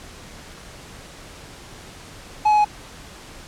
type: tone with pitch steps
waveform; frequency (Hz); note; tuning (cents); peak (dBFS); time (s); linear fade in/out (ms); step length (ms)
triangle; 849 / 843.1 / 837.3; G#5 / G#5 / G#5; +38 / +26 / +14; -11; 2.45-2.648; 10; 66
effects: pink hiss -41 dBFS RMS until 3.47 s + low-pass 9000 Hz 12 dB/octave